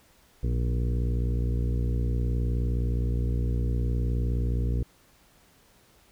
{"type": "harmonic tone with a mistuned harmonic", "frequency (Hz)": 59.4, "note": "A#1", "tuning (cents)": 33, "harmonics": [1, 2, 3, 4, 5, 6, 7, 8], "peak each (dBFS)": [-25, -29, -39, -39, -41, -45, -43, -44], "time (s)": [0.43, 4.83], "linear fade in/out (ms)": 5, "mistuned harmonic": 3, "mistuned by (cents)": 49, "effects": ["pink hiss -60 dBFS RMS until 6.11 s"]}